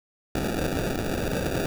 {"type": "noise with sample-and-hold", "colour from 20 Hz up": "white", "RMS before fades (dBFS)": -27, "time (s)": [0.35, 1.66], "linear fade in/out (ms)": 2, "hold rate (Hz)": 1050, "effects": []}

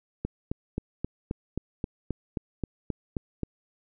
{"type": "click train", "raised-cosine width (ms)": 3, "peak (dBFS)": -16, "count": 13, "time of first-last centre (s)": [0.25, 3.433], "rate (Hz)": 3.77, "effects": []}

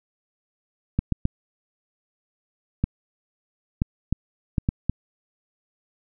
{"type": "clicks", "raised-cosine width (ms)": 5, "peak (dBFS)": -8, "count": 9, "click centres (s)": [0.99, 1.123, 1.254, 2.84, 3.819, 4.126, 4.582, 4.689, 4.896], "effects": []}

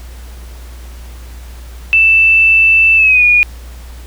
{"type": "tone with pitch glide", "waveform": "sine", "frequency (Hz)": [2651, 2445], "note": ["E7", "D#7"], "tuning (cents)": [9, -31], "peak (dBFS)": -5, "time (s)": [1.93, 3.43], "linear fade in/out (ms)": 0, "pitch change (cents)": -140, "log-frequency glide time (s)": [2.96, 3.24], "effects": ["added 60 Hz sine -28 dBFS peak until 4.06 s", "pink hiss -40 dBFS RMS until 4.06 s"]}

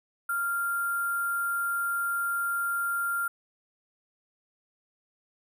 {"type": "tone with sample-and-hold", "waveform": "sine", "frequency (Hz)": 1390, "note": "F6", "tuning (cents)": -9, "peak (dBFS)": -26, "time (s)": [0.29, 3.28], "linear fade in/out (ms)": 5, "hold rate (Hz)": 11025, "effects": []}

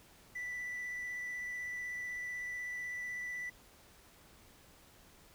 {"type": "tone with vibrato", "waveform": "triangle", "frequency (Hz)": 1975.5, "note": "B6", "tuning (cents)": 0, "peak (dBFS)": -36, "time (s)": [0.35, 3.5], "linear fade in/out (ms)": 10, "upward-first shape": "sine", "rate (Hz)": 16, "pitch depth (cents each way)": 11, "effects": ["tanh soft clip ceiling -32 dBFS", "pink hiss -61 dBFS RMS until 5.34 s"]}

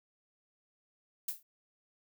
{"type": "noise with exponential decay", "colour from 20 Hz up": "violet", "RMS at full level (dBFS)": -31, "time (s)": [1.28, 1.43], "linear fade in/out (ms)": 5, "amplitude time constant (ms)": 32, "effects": []}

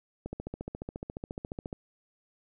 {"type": "click train", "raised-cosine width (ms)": 2, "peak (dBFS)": -23, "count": 22, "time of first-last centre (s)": [0.26, 1.729], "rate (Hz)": 14.3, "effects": []}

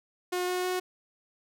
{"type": "tone with pitch steps", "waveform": "sawtooth", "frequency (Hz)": [360.5, 363.2, 366], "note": ["F#4", "F#4", "F#4"], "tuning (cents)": [-45, -32, -19], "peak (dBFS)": -24, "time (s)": [0.32, 0.8], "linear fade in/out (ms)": 10, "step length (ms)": 160, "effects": []}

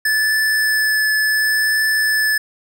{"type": "tone with vibrato", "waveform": "square", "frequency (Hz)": 1738, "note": "A6", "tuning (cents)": -22, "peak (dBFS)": -15, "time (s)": [0.05, 2.38], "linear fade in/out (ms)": 5, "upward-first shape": "triangle", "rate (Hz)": 0.69, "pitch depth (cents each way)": 11, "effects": []}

